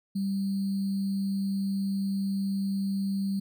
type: tone with sample-and-hold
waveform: sine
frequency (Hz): 195.8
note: G3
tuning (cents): -2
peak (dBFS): -26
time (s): 0.15-3.4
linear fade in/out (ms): 10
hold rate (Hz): 4410
effects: none